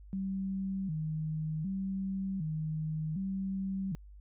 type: tone with vibrato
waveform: sine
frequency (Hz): 173.3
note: F3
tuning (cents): -13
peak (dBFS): -32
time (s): 0.13-3.95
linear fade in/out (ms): 0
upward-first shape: square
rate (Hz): 0.66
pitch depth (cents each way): 180
effects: added 50 Hz sine -49 dBFS peak until 4.2 s